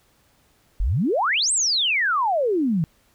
sine exponential two-way sweep, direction up then down, 38.29 to 8610 to 150.6 Hz, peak -18 dBFS, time 0.8-2.84 s, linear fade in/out 0 ms, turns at 1.52 s, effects pink hiss -61 dBFS RMS until 3.14 s

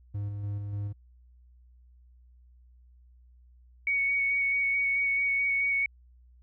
triangle tone with tremolo, 102 Hz, G#2, 31 cents flat, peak -28 dBFS, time 0.14-0.93 s, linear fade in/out 10 ms, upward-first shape square, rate 3.4 Hz, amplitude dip 30%
sine tone with vibrato, 2232 Hz, C#7, 11 cents sharp, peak -24 dBFS, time 3.87-5.86 s, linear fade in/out 2 ms, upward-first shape square, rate 4.6 Hz, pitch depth 10 cents each way
effects added 61 Hz sine -54 dBFS peak until 6.42 s

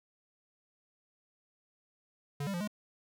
square tone with pitch steps, 143.2 / 197.7 / 174.2 / 209.1 Hz, D3 / G3 / F3 / G#3, -43 / +15 / -4 / +12 cents, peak -34 dBFS, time 2.4-2.676 s, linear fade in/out 5 ms, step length 69 ms, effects none

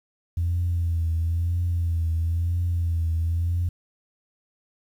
sine tone with vibrato, 84.5 Hz, E2, 43 cents sharp, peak -20 dBFS, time 0.37-3.69 s, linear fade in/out 5 ms, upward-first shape triangle, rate 1 Hz, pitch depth 63 cents each way, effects tanh soft clip ceiling -17 dBFS + 9-bit

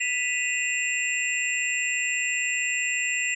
sine tone cluster, 1975 / 2477 / 2611 / 2765 / 7400 Hz, B6 / D#7 / E7 / F7 / A#8, 0 / -8 / -17 / -18 / -14 cents, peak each -28 / -33 / -33 / -29 / -31 dBFS, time 0-3.35 s, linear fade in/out 10 ms, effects none

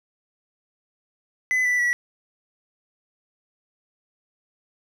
triangle tone with pitch steps, 2014 / 1977.1 / 1940.9 Hz, B6 / B6 / B6, +33 / +1 / -31 cents, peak -17 dBFS, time 1.51-1.93 s, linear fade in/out 0 ms, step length 140 ms, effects none

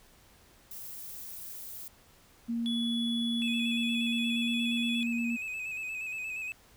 violet noise, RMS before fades -43 dBFS, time 0.71-1.88 s, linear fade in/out 2 ms
sine tone with pitch glide, 233.1 to 234.6 Hz, A#3 to A#3, 0 to +11 cents, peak -29 dBFS, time 2.48-5.37 s, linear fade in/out 20 ms, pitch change +11 cents, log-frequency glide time 4.29-4.48 s
triangle tone, 3407 Hz, G#7, 44 cents sharp, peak -32 dBFS, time 2.66-5.03 s, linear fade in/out 0 ms
triangle tone with vibrato, 2559 Hz, D#7, 48 cents sharp, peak -33 dBFS, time 3.42-6.52 s, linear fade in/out 0 ms, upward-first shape square, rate 8.5 Hz, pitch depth 37 cents each way
effects pink hiss -60 dBFS RMS until 6.76 s

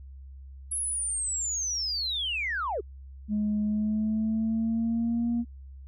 sine linear sweep, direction down, 10910 to 346.3 Hz, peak -27 dBFS, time 0.71-2.81 s, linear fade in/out 10 ms
sine tone with pitch glide, 210.2 to 235.9 Hz, G#3 to A#3, +21 to +21 cents, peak -23 dBFS, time 3.28-5.45 s, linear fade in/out 50 ms, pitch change +200 cents, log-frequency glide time 3.63-5.3 s
effects tanh soft clip ceiling -21 dBFS + added 67 Hz sine -42 dBFS peak until 5.87 s

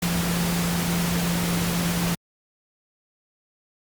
sine tone in noise, 172.5 Hz, F3, 21 cents flat, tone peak -23 dBFS, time 0.02-2.15 s, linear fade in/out 5 ms, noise pink, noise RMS -27 dBFS, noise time 0.02-2.15 s, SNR +1 dB, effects high-pass 60 Hz 12 dB/octave + Opus 48 kbps

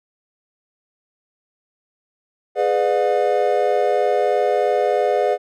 triangle chord, G# diminished seventh, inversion none, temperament just, 415.3 / 498.4 / 598 / 717.6 Hz, G#4 / B4 / D5 / F5, 0 / +16 / +31 / +47 cents, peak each -19 dBFS, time 2.55-5.38 s, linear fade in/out 50 ms, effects none

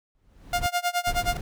brown noise with exponential growth, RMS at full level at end -29 dBFS, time 0.15-0.66 s, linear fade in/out 0 ms, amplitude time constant 110 ms
sawtooth tone with tremolo, 706 Hz, F5, 19 cents sharp, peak -17 dBFS, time 0.53-1.37 s, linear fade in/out 2 ms, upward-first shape sine, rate 9.5 Hz, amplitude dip 95%
brown noise, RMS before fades -31 dBFS, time 1.07-1.41 s, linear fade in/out 2 ms
effects none

